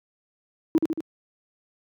sine tone with echo, 320.9 Hz, E4, 46 cents flat, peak -14 dBFS, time 0.75-0.78 s, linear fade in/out 0 ms, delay 75 ms, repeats 3, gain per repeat -4 dB, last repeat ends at 1.005 s, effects tanh soft clip ceiling -10 dBFS + high-pass 150 Hz 12 dB/octave

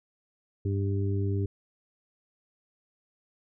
harmonic tone, 99 Hz, G2, 18 cents sharp, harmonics 1 / 2 / 3 / 4, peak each -26 / -38 / -36 / -35 dBFS, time 0.65-1.46 s, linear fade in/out 5 ms, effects none

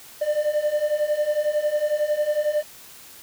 triangle beating tone pair, 592 / 603 Hz, D5 / D5, +14 / +46 cents, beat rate 11 Hz, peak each -23 / -20 dBFS, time 0.21-2.63 s, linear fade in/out 10 ms, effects white hiss -45 dBFS RMS until 3.22 s

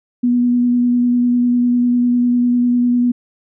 sine tone with vibrato, 243.7 Hz, B3, 23 cents flat, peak -11 dBFS, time 0.23-3.12 s, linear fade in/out 10 ms, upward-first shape square, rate 10 Hz, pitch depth 10 cents each way, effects none

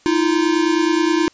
square tone pair together, 313.6 / 343.1 Hz, D#4 / F4, +14 / -31 cents, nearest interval major second, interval 155 cents, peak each -18 dBFS, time 0.06-1.28 s, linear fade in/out 0 ms, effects white hiss -53 dBFS RMS until 1.33 s + resampled to 16000 Hz

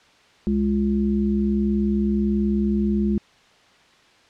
harmonic tone, 69.3 Hz, C#2, in tune, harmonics 1 / 3 / 5, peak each -27 / -19 / -27 dBFS, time 0.47-3.18 s, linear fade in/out 0 ms, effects white hiss -54 dBFS RMS until 4.29 s + low-pass 4000 Hz 12 dB/octave

